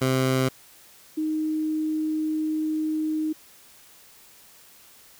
15% pulse / sine tone pair in turn, 130.81 / 311.1 Hz, C3 / D#4, 0 / 0 cents, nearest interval octave + minor third, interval 1500 cents, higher second, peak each -14 / -23 dBFS, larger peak first, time 0.01-0.49 / 1.17-3.33 s, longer second, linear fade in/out 10 ms, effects white hiss -52 dBFS RMS until 5.19 s

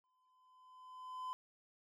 triangle tone with exponential growth, 1018 Hz, C6, 48 cents flat, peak -37 dBFS, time 0.04-1.33 s, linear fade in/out 0 ms, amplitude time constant 280 ms, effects none

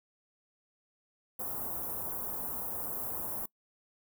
white band-stop noise, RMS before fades -37 dBFS, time 1.39-3.46 s, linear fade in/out 5 ms, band 1100 to 12000 Hz, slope 24 dB/octave, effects noise-tail reverb RT60 0.1 s tail -23 dB re dry

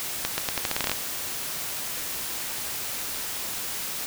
accelerating click train, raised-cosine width 0.2 ms, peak -7 dBFS, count 12, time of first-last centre 0.25-0.916 s, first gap 130 ms, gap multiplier 0.83, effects white hiss -32 dBFS RMS until 4.06 s

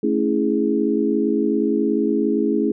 sine chord, A major seventh, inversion none, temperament equal with one note detuned, 220 / 277.2 / 328.1 / 415.3 Hz, A3 / C#4 / E4 / G#4, 0 / 0 / -8 / 0 cents, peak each -22 dBFS, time 0.03-2.72 s, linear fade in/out 5 ms, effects none

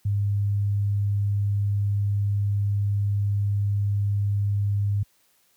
sine tone, 101.4 Hz, G#2, 41 cents flat, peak -20 dBFS, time 0.05-5.03 s, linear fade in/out 5 ms, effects white hiss -64 dBFS RMS until 5.56 s + high-pass 60 Hz 12 dB/octave

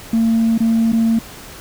sine tone with dropouts, 226.7 Hz, A#3, 48 cents flat, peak -10 dBFS, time 0.13-1.19 s, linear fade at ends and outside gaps 5 ms, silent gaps 0.579-0.603 / 0.921-0.93 s, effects tanh soft clip ceiling -9 dBFS + pink hiss -36 dBFS RMS until 1.6 s

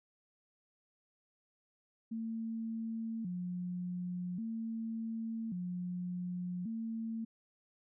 sine tone with vibrato, 200.8 Hz, G3, 42 cents sharp, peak -36 dBFS, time 2.11-7.25 s, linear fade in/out 10 ms, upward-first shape square, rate 0.44 Hz, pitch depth 200 cents each way, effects none

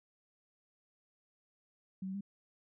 sine tone with pitch steps, 189.5 / 190.7 / 199.5 Hz, F#3 / G3 / G3, +42 / -47 / +31 cents, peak -37 dBFS, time 2.02-2.209 s, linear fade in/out 5 ms, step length 63 ms, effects none

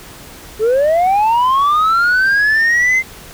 sine linear sweep, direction up, 415.3 to 2093 Hz, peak -7 dBFS, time 0.59-3.03 s, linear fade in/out 50 ms, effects tanh soft clip ceiling -9 dBFS + pink hiss -36 dBFS RMS until 3.33 s

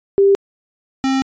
sine / square tone pair in turn, 395.6 / 266.5 Hz, G4 / C4, +16 / +32 cents, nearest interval perfect fifth, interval 684 cents, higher first, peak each -8 / -15 dBFS, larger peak first, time 0.18-0.35 / 1.04-1.22 s, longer second, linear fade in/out 0 ms, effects resampled to 16000 Hz

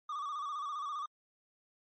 triangle tone with vibrato, 1174 Hz, D6, 1 cent flat, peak -34 dBFS, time 0.09-1.06 s, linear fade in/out 5 ms, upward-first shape square, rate 15 Hz, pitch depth 65 cents each way, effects MP3 32 kbps

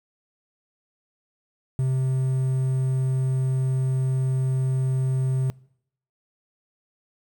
triangle tone with quantisation, 130.81 Hz, C3, in tune, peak -18 dBFS, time 1.79-5.5 s, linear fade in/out 0 ms, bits 8, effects noise-tail reverb RT60 0.7 s tail -24 dB re dry

